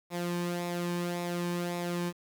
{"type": "tone with flanger", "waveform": "sawtooth", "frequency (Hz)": 174.61, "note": "F3", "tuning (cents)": 0, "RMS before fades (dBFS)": -33, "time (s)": [0.1, 2.13], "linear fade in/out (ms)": 50, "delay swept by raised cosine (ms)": [0.65, 1.51], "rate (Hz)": 1.8, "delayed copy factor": -0.55, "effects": ["10-bit"]}